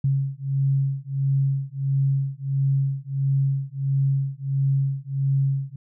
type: beating tone pair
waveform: sine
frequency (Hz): 136.1 / 137.6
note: C#3 / C#3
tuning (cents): -31 / -12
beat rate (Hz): 1.5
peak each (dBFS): -23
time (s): 0.04-5.76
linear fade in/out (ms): 5
effects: none